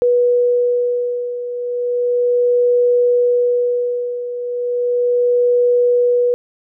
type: beating tone pair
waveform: sine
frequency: 487.4 / 487.75 Hz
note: B4 / B4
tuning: -23 / -22 cents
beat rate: 0.35 Hz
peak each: -14 / -19 dBFS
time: 0.02-6.34 s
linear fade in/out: 0 ms
effects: none